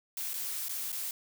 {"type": "noise with dropouts", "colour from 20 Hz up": "blue", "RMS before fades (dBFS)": -36, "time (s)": [0.17, 1.11], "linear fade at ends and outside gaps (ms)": 2, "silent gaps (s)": [[0.335, 0.339], [0.685, 0.693], [0.92, 0.926]], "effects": []}